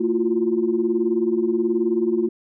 sine tone cluster, 225.3 / 337.9 / 356.6 Hz, A3 / E4 / F4, +41 / +43 / +36 cents, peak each -24 / -22 / -20 dBFS, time 0-2.29 s, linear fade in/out 10 ms, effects tanh soft clip ceiling -9 dBFS

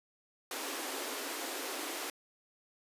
pink high-pass noise, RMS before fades -39 dBFS, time 0.51-2.1 s, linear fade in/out 2 ms, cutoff 260 Hz, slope 96 dB/octave, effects resampled to 32000 Hz

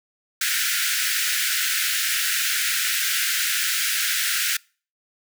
pink high-pass noise, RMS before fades -23 dBFS, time 0.41-4.57 s, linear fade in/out 5 ms, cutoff 1400 Hz, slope 96 dB/octave, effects noise-tail reverb RT60 0.4 s tail -26 dB re dry

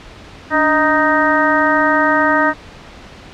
harmonic tone with a mistuned harmonic, 311.1 Hz, D#4, in tune, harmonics 1 / 2 / 3 / 4 / 5 / 6, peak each -18 / -18 / -18 / -18 / -18 / -18 dBFS, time 0.5-2.54 s, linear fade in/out 50 ms, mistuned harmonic 1, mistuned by -99 cents, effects pink hiss -37 dBFS RMS until 3.33 s + low-pass 4000 Hz 12 dB/octave

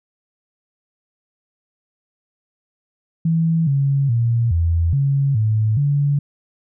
sine tone with pitch steps, 163.9 / 138.8 / 116.9 / 83.8 / 138.8 / 108.8 / 143 Hz, E3 / C#3 / A#2 / E2 / C#3 / A2 / D3, -10 / +3 / +5 / +29 / +3 / -19 / -46 cents, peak -14 dBFS, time 3.25-6.19 s, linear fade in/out 5 ms, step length 420 ms, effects none

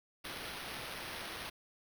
blue noise with sample-and-hold, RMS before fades -44 dBFS, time 0.24-1.5 s, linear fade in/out 10 ms, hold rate 7350 Hz, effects none

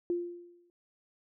sine tone with exponential decay, 348.4 Hz, F4, 4 cents flat, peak -26 dBFS, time 0.1-0.7 s, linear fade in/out 1 ms, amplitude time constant 130 ms, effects none

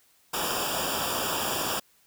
pink noise with comb filter, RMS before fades -29 dBFS, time 0.33-1.8 s, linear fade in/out 10 ms, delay 0.48 ms, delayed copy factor -1, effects white hiss -63 dBFS RMS until 2.06 s

